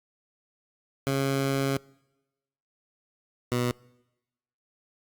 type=tone pair in turn; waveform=15% pulse; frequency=136.8 / 122.52 Hz; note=C#3 / B2; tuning=-23 / -13 cents; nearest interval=major second; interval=190 cents; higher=first; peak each=-18 dBFS; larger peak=neither; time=1.07-1.77 / 3.52-3.71 s; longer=first; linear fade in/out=0 ms; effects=noise-tail reverb RT60 1.0 s tail -25 dB re dry + Opus 48 kbps